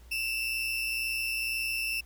35% pulse tone pair together, 2636 / 2758 Hz, E7 / F7, -1 / -22 cents, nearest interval minor second, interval 79 cents, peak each -29 / -34 dBFS, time 0.11-2.01 s, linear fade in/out 10 ms, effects added 60 Hz sine -49 dBFS peak until 2.05 s + pink hiss -61 dBFS RMS until 2.05 s

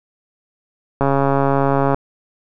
click train, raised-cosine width 1 ms, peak -3 dBFS, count 130, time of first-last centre 1.01-1.945 s, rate 138 Hz, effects none

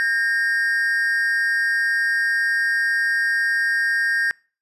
triangle tone pair together, 1605.9 / 1844 Hz, G6 / A#6, +41 / -19 cents, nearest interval major second, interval 240 cents, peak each -19 dBFS, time 0-4.31 s, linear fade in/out 0 ms, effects noise-tail reverb RT60 0.4 s tail -26 dB re dry + resampled to 32000 Hz

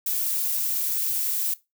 violet noise with amplitude modulation, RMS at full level -24 dBFS, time 0.06-1.54 s, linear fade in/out 5 ms, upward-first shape sine, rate 230 Hz, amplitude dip 35%, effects noise-tail reverb RT60 0.2 s tail -18 dB re dry

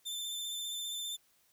sawtooth tone with vibrato, 3550 Hz, A7, 15 cents sharp, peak -34 dBFS, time 0.05-1.17 s, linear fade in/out 20 ms, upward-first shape square, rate 15 Hz, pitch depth 17 cents each way, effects white hiss -70 dBFS RMS until 1.52 s

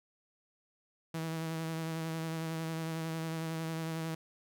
sawtooth tone with vibrato, 162 Hz, E3, 30 cents flat, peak -31 dBFS, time 1.14-4.15 s, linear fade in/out 5 ms, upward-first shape sine, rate 11 Hz, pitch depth 21 cents each way, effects none

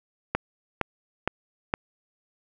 click train, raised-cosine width 0.5 ms, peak -8 dBFS, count 4, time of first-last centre 0.35-1.739 s, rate 2.16 Hz, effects none

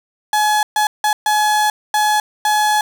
35% pulse tone bursts at uneven times, 847 Hz, G#5, 34 cents sharp, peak -11 dBFS, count 6, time 0.33-0.63 / 0.76-0.87 / 1.04-1.13 / 1.26-1.7 / 1.94-2.2 / 2.45-2.81 s, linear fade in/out 2 ms, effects none

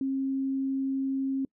sine tone, 268.8 Hz, C4, 47 cents sharp, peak -26 dBFS, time 0.01-1.45 s, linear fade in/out 2 ms, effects noise-tail reverb RT60 0.1 s tail -26 dB re dry

